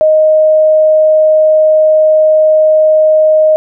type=tone; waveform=sine; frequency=622.3 Hz; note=D#5; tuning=in tune; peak=-4 dBFS; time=0.01-3.56 s; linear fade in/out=0 ms; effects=none